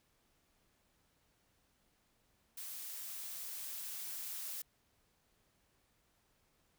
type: noise with level ramp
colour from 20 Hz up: blue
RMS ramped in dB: -46 to -43 dBFS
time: 2.57-4.62 s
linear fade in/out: 5 ms
effects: pink hiss -75 dBFS RMS until 6.78 s